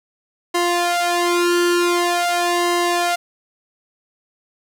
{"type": "tone with flanger", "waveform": "sawtooth", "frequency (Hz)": 349.2, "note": "F4", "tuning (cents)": 0, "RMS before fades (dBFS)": -18, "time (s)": [0.54, 3.16], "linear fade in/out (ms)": 10, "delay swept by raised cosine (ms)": [1, 2.2], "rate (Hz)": 0.46, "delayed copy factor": 1, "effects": ["low-pass 12000 Hz 12 dB/octave", "7-bit"]}